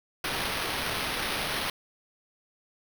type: noise with sample-and-hold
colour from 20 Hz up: blue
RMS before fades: -31 dBFS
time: 0.24-1.7 s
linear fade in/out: 2 ms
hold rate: 7350 Hz
effects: none